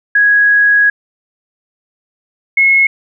sine tone pair in turn, 1661.2 / 2174 Hz, G#6 / C#7, 0 / -34 cents, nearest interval perfect fourth, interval 466 cents, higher second, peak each -6 dBFS, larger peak neither, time 0.15-0.9 / 2.57-2.87 s, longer first, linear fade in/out 5 ms, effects none

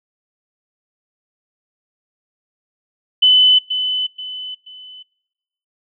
sine tone with echo, 3015 Hz, F#7, 32 cents sharp, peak -7 dBFS, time 3.22-3.59 s, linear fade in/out 10 ms, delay 480 ms, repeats 3, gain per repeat -9 dB, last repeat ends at 5.03 s, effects noise-tail reverb RT60 1.0 s tail -25 dB re dry

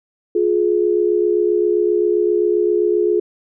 sine tone pair together, 353.8 / 421.4 Hz, F4 / G#4, +23 / +25 cents, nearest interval minor third, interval 302 cents, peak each -16 dBFS, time 0.35-3.2 s, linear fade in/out 5 ms, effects none

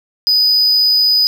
triangle tone, 4978 Hz, D#8, in tune, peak -8 dBFS, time 0.27-1.27 s, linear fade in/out 0 ms, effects none

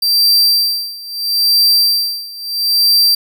45% pulse tone with tremolo, 4699 Hz, D8, in tune, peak -7 dBFS, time 0.02-3.15 s, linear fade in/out 5 ms, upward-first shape sine, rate 0.76 Hz, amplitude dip 90%, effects none

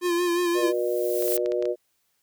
square tone with vibrato, 349.2 Hz, F4, in tune, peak -22 dBFS, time 0.01-0.73 s, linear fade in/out 50 ms, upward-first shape sine, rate 5.6 Hz, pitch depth 38 cents each way
violet noise with exponential growth, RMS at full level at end -26 dBFS, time 0.31-1.37 s, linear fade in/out 2 ms, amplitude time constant 230 ms
harmonic tone, 120.9 Hz, B2, 36 cents flat, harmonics 3 / 4 / 5, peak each -26 / -27 / -28 dBFS, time 0.54-1.76 s, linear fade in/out 50 ms
clicks, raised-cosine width 0.2 ms, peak -22 dBFS, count 8, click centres 1.224 / 1.279 / 1.321 / 1.377 / 1.46 / 1.52 / 1.625 / 1.655 s
effects white hiss -71 dBFS RMS until 2.22 s

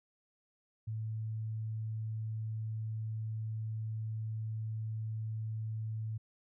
sine tone, 110 Hz, A2, in tune, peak -35 dBFS, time 0.87-6.18 s, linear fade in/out 10 ms, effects none

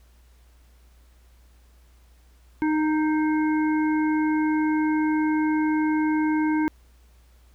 harmonic tone with a mistuned harmonic, 308.6 Hz, D#4, 14 cents flat, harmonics 1 / 3 / 5 / 7, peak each -20 / -30 / -34 / -37 dBFS, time 2.62-6.68 s, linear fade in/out 0 ms, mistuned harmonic 5, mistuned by +25 cents, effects added 60 Hz sine -52 dBFS peak until 7.54 s + pink hiss -63 dBFS RMS until 7.54 s

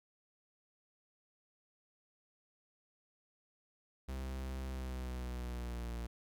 45% pulse tone with pitch glide, 65.4 to 58.6 Hz, C2 to A#1, 0 to +10 cents, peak -39 dBFS, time 4.08-6.07 s, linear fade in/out 10 ms, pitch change -190 cents, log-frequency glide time 4.66-5.94 s, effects 13-bit

